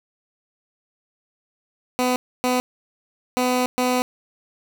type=tone bursts at uneven times; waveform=15% pulse; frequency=251 Hz; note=B3; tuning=28 cents sharp; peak=-12 dBFS; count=4; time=1.99-2.16 / 2.44-2.6 / 3.37-3.66 / 3.78-4.02 s; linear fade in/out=0 ms; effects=none